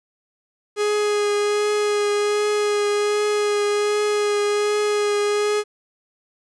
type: tone with vibrato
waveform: 45% pulse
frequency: 415.3 Hz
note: G#4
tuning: in tune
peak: -18 dBFS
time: 0.76-5.64 s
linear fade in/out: 50 ms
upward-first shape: triangle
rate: 1.3 Hz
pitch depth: 16 cents each way
effects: resampled to 22050 Hz + 9-bit